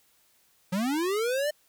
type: linear sweep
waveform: square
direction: up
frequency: 174.4 to 611 Hz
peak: -26 dBFS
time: 0.72-1.51 s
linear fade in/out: 10 ms
effects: white hiss -65 dBFS RMS until 1.68 s